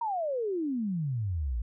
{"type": "exponential sweep", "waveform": "sine", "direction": "down", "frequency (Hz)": [957, 53], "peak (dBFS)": -28, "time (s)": [0.01, 1.62], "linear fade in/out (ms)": 5, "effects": []}